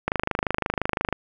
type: click train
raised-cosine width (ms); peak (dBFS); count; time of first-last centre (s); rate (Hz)
0.5; -7; 28; 0.08-1.127; 25.8
effects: none